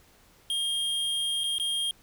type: tone with dropouts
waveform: square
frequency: 3225 Hz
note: G7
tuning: 48 cents sharp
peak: -27 dBFS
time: 0.5-1.91 s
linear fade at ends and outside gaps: 1 ms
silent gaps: 1.436-1.44 / 1.583-1.598 s
effects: pink hiss -59 dBFS RMS until 2.02 s